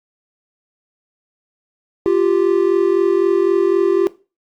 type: tone pair together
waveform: triangle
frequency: 348.1 / 392 Hz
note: F4 / G4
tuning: -6 / 0 cents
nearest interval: major second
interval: 206 cents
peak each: -13 dBFS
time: 2.06-4.07 s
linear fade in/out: 0 ms
effects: noise-tail reverb RT60 0.3 s tail -17 dB re dry + Opus 48 kbps